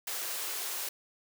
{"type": "high-pass noise", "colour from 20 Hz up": "white", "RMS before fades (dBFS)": -36, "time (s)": [0.07, 0.89], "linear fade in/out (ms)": 5, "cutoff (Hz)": 330, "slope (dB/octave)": 48, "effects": []}